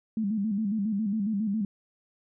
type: tone with vibrato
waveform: sine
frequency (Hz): 209.2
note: G#3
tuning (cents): +13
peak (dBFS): -25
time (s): 0.17-1.65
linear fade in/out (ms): 2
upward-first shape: square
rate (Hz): 7.3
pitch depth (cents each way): 93
effects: none